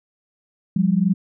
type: tone pair together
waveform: sine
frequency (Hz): 176.78 / 199.4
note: F3 / G3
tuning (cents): +21 / +30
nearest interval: major second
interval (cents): 209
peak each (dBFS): -18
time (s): 0.76-1.14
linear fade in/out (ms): 5
effects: none